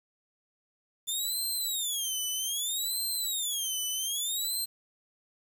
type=tone with vibrato; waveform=15% pulse; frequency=3520 Hz; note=A7; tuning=in tune; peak=-23 dBFS; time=1.07-4.66 s; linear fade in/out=20 ms; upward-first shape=sine; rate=0.63 Hz; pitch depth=280 cents each way; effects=9-bit